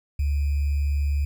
sine tone with sample-and-hold, 71.6 Hz, D2, 43 cents flat, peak -20 dBFS, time 0.19-1.25 s, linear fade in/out 5 ms, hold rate 2450 Hz, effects none

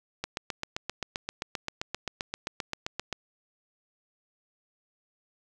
click train, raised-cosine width 0.2 ms, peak -14 dBFS, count 23, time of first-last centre 0.24-3.127 s, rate 7.62 Hz, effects none

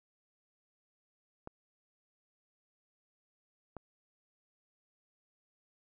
clicks, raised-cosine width 1 ms, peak -29 dBFS, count 2, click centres 1.474 / 3.767 s, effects none

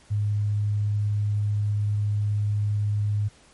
sine tone, 103.83 Hz, G#2, in tune, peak -21 dBFS, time 0.1-3.29 s, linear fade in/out 20 ms, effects pink hiss -55 dBFS RMS until 3.53 s + MP3 48 kbps

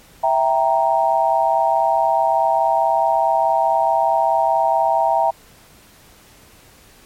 sine chord, E diminished, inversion none, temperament equal, 659.3 / 784 / 932.3 Hz, E5 / G5 / Bb5, 0 / 0 / 0 cents, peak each -18 dBFS, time 0.23-5.31 s, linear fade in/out 10 ms, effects pink hiss -48 dBFS RMS until 7.05 s + MP3 64 kbps

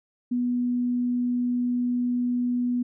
sine tone, 245.1 Hz, B3, 13 cents flat, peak -22 dBFS, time 0.31-2.83 s, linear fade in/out 10 ms, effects none

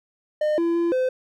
triangle tone with pitch steps, 607 / 337.5 / 340.3 / 513 Hz, D#5 / E4 / F4 / C5, -43 / +41 / -45 / -34 cents, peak -17 dBFS, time 0.41-1.09 s, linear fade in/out 5 ms, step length 170 ms, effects none

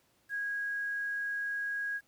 sine tone with quantisation, 1646 Hz, G#6, 16 cents flat, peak -32 dBFS, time 0.29-2.01 s, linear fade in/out 50 ms, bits 10, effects pink hiss -70 dBFS RMS until 2.07 s + high-pass 80 Hz 12 dB/octave

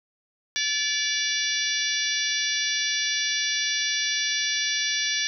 harmonic tone with a mistuned harmonic, 578 Hz, D5, 28 cents flat, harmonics 3 / 4 / 5 / 6 / 7 / 8 / 9 / 10, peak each -30 / -32 / -34 / -29 / -34 / -33 / -35 / -30 dBFS, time 0.56-5.27 s, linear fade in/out 0 ms, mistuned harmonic 5, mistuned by -19 cents, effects none

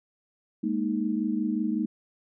sine chord, Ab suspended second, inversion none, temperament equal, 207.7 / 233.1 / 311.1 Hz, Ab3 / Bb3 / Eb4, 0 / 0 / 0 cents, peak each -29 dBFS, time 0.63-1.86 s, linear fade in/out 10 ms, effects none

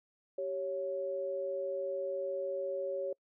sine tone pair together, 388.3 / 554.4 Hz, G4 / C#5, -16 / 0 cents, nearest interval tritone, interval 616 cents, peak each -39 / -34 dBFS, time 0.38-3.13 s, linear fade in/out 5 ms, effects noise-tail reverb RT60 0.1 s tail -26 dB re dry

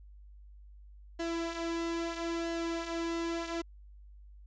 sawtooth tone with flanger, 334.7 Hz, E4, 26 cents sharp, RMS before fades -35 dBFS, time 1.19-3.62 s, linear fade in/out 10 ms, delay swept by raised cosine 0.83 to 4.73 ms, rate 0.76 Hz, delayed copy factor -0.55, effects added 50 Hz sine -50 dBFS peak until 4.46 s + resampled to 16000 Hz

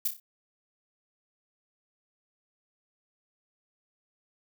violet noise with echo, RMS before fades -27 dBFS, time 0.05-0.08 s, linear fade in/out 5 ms, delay 30 ms, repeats 4, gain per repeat -7 dB, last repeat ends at 0.2 s, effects none

